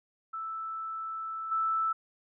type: tone with level steps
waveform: sine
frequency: 1318.5 Hz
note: E6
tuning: in tune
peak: -34 / -26 dBFS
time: 0.33-1.93 s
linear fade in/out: 10 ms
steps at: 1.51 s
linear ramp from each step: 10 ms
effects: none